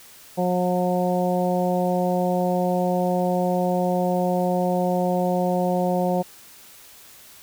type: harmonic tone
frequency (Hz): 180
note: F#3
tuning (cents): -47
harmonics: 1 / 2 / 3 / 4 / 5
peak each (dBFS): -23 / -28 / -24 / -26 / -32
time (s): 0.37-6.23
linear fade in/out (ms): 20
effects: white hiss -47 dBFS RMS until 7.42 s